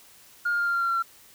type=tone with pitch steps; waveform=sine; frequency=1420 / 1411 / 1402.1 / 1393.2 / 1384.4 / 1375.6 / 1366.9 / 1358.2 Hz; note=F6 / F6 / F6 / F6 / F6 / F6 / F6 / F6; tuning=+28 / +17 / +6 / -5 / -16 / -27 / -38 / -49 cents; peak=-21 dBFS; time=0.45-1.026 s; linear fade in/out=10 ms; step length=72 ms; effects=tanh soft clip ceiling -19 dBFS + white hiss -53 dBFS RMS until 1.34 s